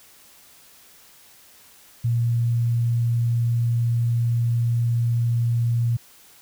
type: tone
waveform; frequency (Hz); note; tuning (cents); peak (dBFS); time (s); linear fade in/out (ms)
sine; 117.8; A#2; +19; -18; 2.04-5.97; 10
effects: white hiss -51 dBFS RMS until 6.41 s